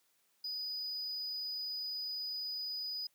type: tone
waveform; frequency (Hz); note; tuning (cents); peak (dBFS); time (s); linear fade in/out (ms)
triangle; 4964; D#8; -5; -36; 0.44-3.07; 5
effects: white hiss -74 dBFS RMS until 3.14 s + high-pass 150 Hz 12 dB/octave